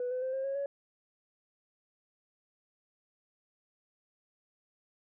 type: tone with pitch steps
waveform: sine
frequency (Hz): 493.9 / 506.6 / 519.7 / 533 / 546.8 / 560.8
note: B4 / B4 / C5 / C5 / C#5 / C#5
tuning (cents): 0 / +44 / -12 / +32 / -24 / +20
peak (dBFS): -30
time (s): 0-0.66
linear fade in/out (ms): 2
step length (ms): 110
effects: tanh soft clip ceiling -28 dBFS